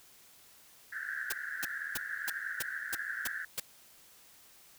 pink band-pass noise, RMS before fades -39 dBFS, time 0.92-3.45 s, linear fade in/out 5 ms, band 1500 to 1800 Hz, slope 96 dB/octave
white noise bursts, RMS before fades -34 dBFS, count 8, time 1.3-3.6 s, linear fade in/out 5 ms, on 25 ms, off 300 ms
effects white hiss -59 dBFS RMS until 4.78 s

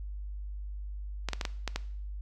clicks, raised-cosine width 0.2 ms, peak -14 dBFS, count 6, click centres 1.287 / 1.333 / 1.412 / 1.452 / 1.677 / 1.76 s, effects noise-tail reverb RT60 0.6 s tail -18 dB re dry + added 50 Hz sine -36 dBFS peak until 2.21 s

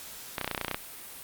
clicks, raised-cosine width 0.3 ms, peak -13 dBFS, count 12, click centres 0.382 / 0.413 / 0.445 / 0.477 / 0.513 / 0.548 / 0.578 / 0.613 / 0.647 / 0.682 / 0.713 / 0.745 s, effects white hiss -44 dBFS RMS until 1.23 s + Opus 48 kbps

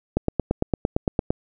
click train, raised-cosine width 2 ms, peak -6 dBFS, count 11, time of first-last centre 0.17-1.305 s, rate 8.81 Hz, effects none

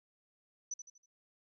sine tone with echo, 5980 Hz, F#8, 17 cents sharp, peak -36 dBFS, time 0.71-0.74 s, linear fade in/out 5 ms, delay 80 ms, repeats 4, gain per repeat -8 dB, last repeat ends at 1.06 s, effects none

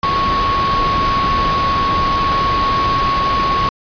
sine tone in noise, 1104 Hz, C#6, 7 cents flat, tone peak -14 dBFS, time 0.03-3.69 s, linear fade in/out 2 ms, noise pink, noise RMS -20 dBFS, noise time 0.03-3.69 s, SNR +3 dB, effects resampled to 11025 Hz

